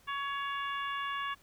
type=harmonic tone with a mistuned harmonic; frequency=560 Hz; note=C#5; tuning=18 cents sharp; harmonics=2 / 3 / 4 / 5 / 6; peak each=-35 / -39 / -46 / -43 / -48 dBFS; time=0.07-1.35 s; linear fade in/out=20 ms; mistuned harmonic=6; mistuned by=+36 cents; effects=pink hiss -63 dBFS RMS until 1.42 s